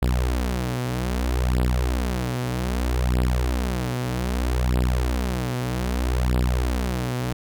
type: beating tone pair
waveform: sawtooth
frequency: 61.74 / 62.37 Hz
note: B1 / B1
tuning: 0 / +18 cents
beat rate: 0.63 Hz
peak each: -20 dBFS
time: 0.02-7.33 s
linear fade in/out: 5 ms
effects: none